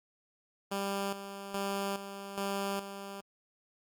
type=tone with tremolo; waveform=10% pulse; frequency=197.9 Hz; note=G3; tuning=17 cents sharp; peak=-24 dBFS; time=0.71-3.21 s; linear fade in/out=10 ms; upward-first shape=square; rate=1.2 Hz; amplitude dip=65%; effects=Opus 48 kbps